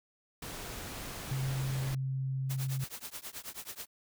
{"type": "noise", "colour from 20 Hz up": "pink", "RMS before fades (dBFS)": -42, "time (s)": [0.42, 1.95], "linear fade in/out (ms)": 5}
{"type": "tone", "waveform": "sine", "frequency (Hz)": 133, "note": "C3", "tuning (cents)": 29, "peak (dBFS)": -31, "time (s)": [1.31, 2.84], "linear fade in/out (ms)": 2}
{"type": "noise with tremolo", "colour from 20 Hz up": "white", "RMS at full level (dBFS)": -40, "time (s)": [2.49, 3.87], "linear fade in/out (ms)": 20, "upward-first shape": "triangle", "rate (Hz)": 9.3, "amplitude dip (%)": 100}
{"effects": []}